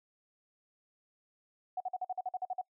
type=tone bursts; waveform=sine; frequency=739 Hz; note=F#5; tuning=2 cents flat; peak=-32 dBFS; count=11; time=1.77-2.614 s; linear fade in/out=5 ms; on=34 ms; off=47 ms; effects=noise-tail reverb RT60 0.1 s tail -25 dB re dry